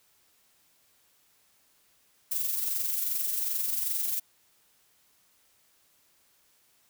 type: noise with amplitude modulation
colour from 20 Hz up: violet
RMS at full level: -28 dBFS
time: 2.31-4.2 s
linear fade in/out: 10 ms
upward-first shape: sine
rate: 22.6 Hz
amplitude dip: 45%
effects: white hiss -66 dBFS RMS until 6.89 s